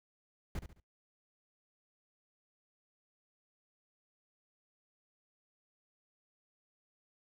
brown noise with echo, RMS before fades -37 dBFS, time 0.55-0.59 s, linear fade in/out 2 ms, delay 70 ms, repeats 3, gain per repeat -9 dB, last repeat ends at 0.8 s, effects noise-tail reverb RT60 0.2 s tail -24 dB re dry

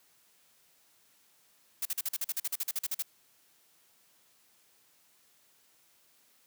blue noise bursts, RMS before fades -32 dBFS, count 16, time 1.82-3.024 s, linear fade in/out 5 ms, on 34 ms, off 44 ms, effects white hiss -66 dBFS RMS until 6.46 s + high-pass 100 Hz 12 dB/octave

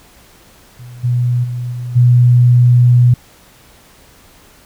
sine tone with level steps, 122.5 Hz, B2, 14 cents flat, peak -30 / -11 / -18 / -20 / -5 dBFS, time 0.79-3.14 s, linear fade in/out 5 ms, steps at 1.03 / 1.43 / 1.71 / 1.95 s, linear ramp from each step 20 ms, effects pink hiss -45 dBFS RMS until 4.65 s

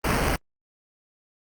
pink noise with sample-and-hold, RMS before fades -23 dBFS, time 0.04-0.36 s, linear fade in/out 5 ms, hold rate 3675 Hz, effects Opus 24 kbps

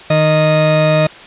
40% pulse tone pair together, 155 / 620 Hz, D#3 / D#5, -6 / -6 cents, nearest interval 2 octaves, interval 2400 cents, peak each -12 dBFS, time 0.1-1.07 s, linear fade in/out 5 ms, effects white hiss -35 dBFS RMS until 1.26 s + resampled to 8000 Hz

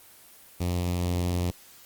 sawtooth tone with notch filter, 88.4 Hz, F2, 22 cents sharp, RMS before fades -27 dBFS, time 0.6-1.51 s, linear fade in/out 10 ms, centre 1500 Hz, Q 1, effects white hiss -52 dBFS RMS until 1.85 s + Opus 24 kbps

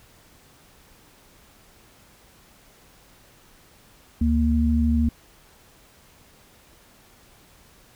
sine tone pair together, 73.42 / 233.1 Hz, D2 / A#3, 0 / 0 cents, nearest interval octave + minor sixth, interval 2000 cents, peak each -20 dBFS, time 4.21-5.09 s, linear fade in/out 5 ms, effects pink hiss -54 dBFS RMS until 7.95 s

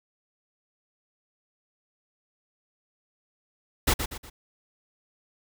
pink noise with echo, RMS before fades -21 dBFS, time 3.87-3.94 s, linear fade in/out 10 ms, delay 120 ms, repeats 3, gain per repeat -8 dB, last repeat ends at 4.3 s, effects none

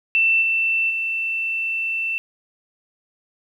sine tone with level steps, 2675 Hz, E7, 25 cents sharp, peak -14 / -17 / -21 dBFS, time 0.15-2.18 s, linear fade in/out 0 ms, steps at 0.41 / 0.89 s, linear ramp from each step 20 ms, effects 9-bit

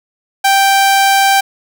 sawtooth tone, 784 Hz, G5, in tune, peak -4 dBFS, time 0.44-1.41 s, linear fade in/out 10 ms, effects none

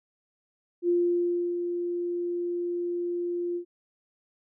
sine tone with ADSR envelope, 349.2 Hz, F4, in tune, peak -20 dBFS, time 0.82-3.65 s, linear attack 67 ms, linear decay 670 ms, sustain -7 dB, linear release 90 ms, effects none

